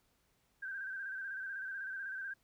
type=tone with vibrato; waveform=sine; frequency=1568 Hz; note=G6; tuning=in tune; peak=-39 dBFS; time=0.62-2.34 s; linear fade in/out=10 ms; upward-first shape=square; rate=16 Hz; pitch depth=44 cents each way; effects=pink hiss -75 dBFS RMS until 2.43 s